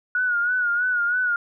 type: tone with vibrato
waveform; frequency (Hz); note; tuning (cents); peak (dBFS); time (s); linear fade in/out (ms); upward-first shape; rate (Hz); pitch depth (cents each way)
sine; 1452; F#6; -33; -19; 0.15-1.36; 2; sine; 3.1; 61
effects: none